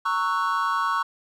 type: chord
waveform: triangle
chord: F# dominant seventh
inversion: first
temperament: equal with one note detuned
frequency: 925.4 / 1108.7 / 1318.5 / 1480 Hz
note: A#5 / C#6 / E6 / F#6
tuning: -13 / 0 / 0 / 0 cents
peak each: -28 / -22 / -27 / -28 dBFS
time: 0.05-1.03 s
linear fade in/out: 10 ms
effects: none